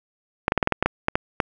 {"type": "clicks", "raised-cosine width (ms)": 0.5, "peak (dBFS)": -3, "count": 11, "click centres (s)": [0.481, 0.521, 0.577, 0.628, 0.674, 0.723, 0.826, 0.86, 1.084, 1.155, 1.402], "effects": []}